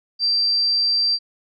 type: tone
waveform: sine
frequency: 4699 Hz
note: D8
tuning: in tune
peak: -16 dBFS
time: 0.19-1.19 s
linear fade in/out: 50 ms
effects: none